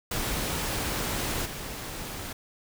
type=noise with level steps; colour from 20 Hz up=pink; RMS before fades=-30 / -37 dBFS; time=0.11-2.33 s; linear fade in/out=5 ms; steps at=1.45 s; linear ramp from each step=10 ms; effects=none